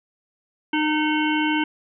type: harmonic tone with a mistuned harmonic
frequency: 305.6 Hz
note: D#4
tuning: 31 cents flat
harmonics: 1 / 3 / 5 / 7 / 9 / 10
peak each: -21 / -26 / -28 / -29 / -31 / -31 dBFS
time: 0.73-1.64 s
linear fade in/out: 5 ms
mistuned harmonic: 7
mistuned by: +40 cents
effects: none